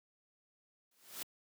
white noise with exponential growth, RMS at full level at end -39 dBFS, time 0.91-1.23 s, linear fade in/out 5 ms, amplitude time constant 69 ms, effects high-pass 150 Hz 12 dB/octave

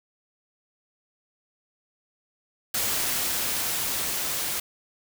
white noise with level ramp, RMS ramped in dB -26 to -29 dBFS, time 2.74-4.6 s, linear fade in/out 5 ms, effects none

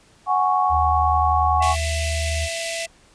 sine chord, F# suspended second, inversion none, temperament equal, 740 / 830.6 / 1108.7 Hz, F#5 / G#5 / C#6, 0 / 0 / 0 cents, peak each -20 / -22 / -20 dBFS, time 0.26-1.76 s, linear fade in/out 50 ms
sine tone with pitch glide, 76.6 to 78.12 Hz, D#2 to D#2, -27 to +8 cents, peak -22 dBFS, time 0.69-2.49 s, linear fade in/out 50 ms, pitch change +35 cents, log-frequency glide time 1.51-1.76 s
harmonic tone, 666 Hz, E5, 18 cents sharp, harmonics 1 / 3 / 4, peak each -29 / -34 / -35 dBFS, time 1.6-2.87 s, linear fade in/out 20 ms
pink high-pass noise, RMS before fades -29 dBFS, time 1.62-2.86 s, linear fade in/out 5 ms, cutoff 2100 Hz, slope 48 dB/octave
effects pink hiss -54 dBFS RMS until 3.14 s + resampled to 22050 Hz

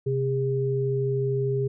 sine tone pair together, 130.81 / 405.6 Hz, C3 / G#4, 0 / -41 cents, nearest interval octave + minor sixth, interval 1959 cents, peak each -25 dBFS, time 0.06-1.68 s, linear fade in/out 10 ms, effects none

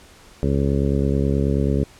harmonic tone, 69.3 Hz, C#2, in tune, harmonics 1 / 2 / 3 / 4 / 5 / 6 / 7 / 8, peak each -22 / -22 / -24 / -26 / -31 / -26 / -32 / -33 dBFS, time 0.43-1.84 s, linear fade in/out 0 ms, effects pink hiss -48 dBFS RMS until 1.99 s + low-pass 10000 Hz 12 dB/octave

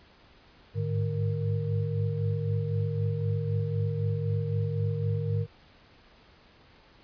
sine tone cluster, 101.3 / 105.2 / 151.2 / 466.7 Hz, G#2 / G#2 / D#3 / A#4, -43 / +23 / -49 / +2 cents, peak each -36 / -28 / -31 / -36 dBFS, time 0.74-5.47 s, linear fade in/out 50 ms, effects pink hiss -57 dBFS RMS until 7.03 s + resampled to 11025 Hz

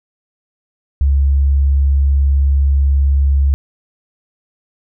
sine tone, 69.3 Hz, C#2, in tune, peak -9 dBFS, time 1.01-3.54 s, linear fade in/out 0 ms, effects none

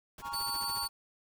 pink noise with tremolo, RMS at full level -47 dBFS, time 0.18-0.89 s, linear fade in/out 2 ms, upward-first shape sine, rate 14 Hz, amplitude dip 100%
triangle chord, Bb minor seventh, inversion third, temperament equal, 830.6 / 932.3 / 1108.7 / 1396.9 Hz, Ab5 / Bb5 / Db6 / F6, 0 / 0 / 0 / 0 cents, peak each -42 / -39 / -39 / -43 dBFS, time 0.21-0.89 s, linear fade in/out 50 ms
sawtooth tone, 4494 Hz, C#8, 23 cents sharp, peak -31 dBFS, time 0.33-0.88 s, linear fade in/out 10 ms
effects none

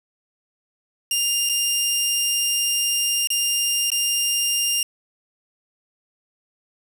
15% pulse tone with dropouts, 2804 Hz, F7, 6 cents sharp, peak -12 dBFS, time 1.11-4.83 s, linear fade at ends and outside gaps 2 ms, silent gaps 1.491-1.495 / 3.273-3.302 / 3.903-3.917 s, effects 7-bit

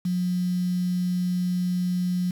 sine tone with quantisation, 180 Hz, F#3, 47 cents flat, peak -22 dBFS, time 0.05-2.31 s, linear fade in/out 5 ms, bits 7, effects none

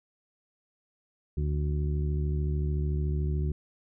harmonic tone, 73.6 Hz, D2, 4 cents sharp, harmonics 1 / 2 / 3 / 4 / 5, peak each -27 / -31 / -43 / -45 / -40 dBFS, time 1.37-3.52 s, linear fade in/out 5 ms, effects none

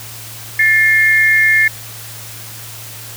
sine tone pair together, 1760 / 2132 Hz, A6 / C7, 0 / +32 cents, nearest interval minor third, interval 332 cents, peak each -11 dBFS, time 0.59-1.68 s, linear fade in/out 5 ms, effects added 112 Hz sine -35 dBFS peak until 3.16 s + white hiss -32 dBFS RMS until 3.16 s

